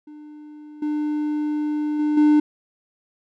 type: tone with level steps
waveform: triangle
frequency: 300 Hz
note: D4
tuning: 37 cents sharp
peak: -36 / -19 / -16 / -10 dBFS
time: 0.07-2.4 s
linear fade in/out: 5 ms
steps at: 0.82 / 1.99 / 2.17 s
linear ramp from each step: 5 ms
effects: none